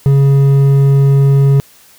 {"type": "tone with hard clipping", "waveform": "triangle", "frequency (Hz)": 138.4, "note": "C#3", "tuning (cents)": -2, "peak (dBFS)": -7, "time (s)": [0.06, 1.6], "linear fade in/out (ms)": 0, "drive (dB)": 9, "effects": ["white hiss -44 dBFS RMS until 1.98 s"]}